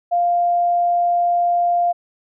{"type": "tone", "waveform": "sine", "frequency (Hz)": 698.5, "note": "F5", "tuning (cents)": 0, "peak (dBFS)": -14, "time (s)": [0.11, 1.93], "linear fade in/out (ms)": 20, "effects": []}